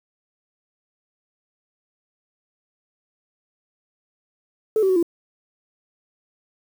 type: tone with pitch steps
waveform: sine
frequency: 435 / 382.8 / 372.8 / 339.7 Hz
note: A4 / G4 / F#4 / F4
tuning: -20 / -41 / +13 / -48 cents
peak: -14 dBFS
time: 4.76-5.028 s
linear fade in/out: 2 ms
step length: 67 ms
effects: tanh soft clip ceiling -11 dBFS + 7-bit